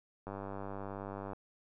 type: click train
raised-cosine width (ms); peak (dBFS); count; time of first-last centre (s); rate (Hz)
1; -28; 106; 0.27-1.333; 98.8
effects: none